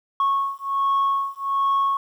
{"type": "beating tone pair", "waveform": "sine", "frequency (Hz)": [1100, 1101.3], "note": ["C#6", "C#6"], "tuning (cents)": [-14, -12], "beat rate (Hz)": 1.3, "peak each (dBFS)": -21, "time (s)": [0.2, 1.97], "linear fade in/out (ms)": 2, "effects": ["tanh soft clip ceiling -15 dBFS", "9-bit"]}